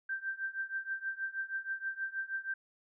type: tone with tremolo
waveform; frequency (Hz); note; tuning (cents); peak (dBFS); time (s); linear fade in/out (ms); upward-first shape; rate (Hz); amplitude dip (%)
sine; 1568; G6; 0; -31; 0.09-2.54; 5; triangle; 6.3; 95
effects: none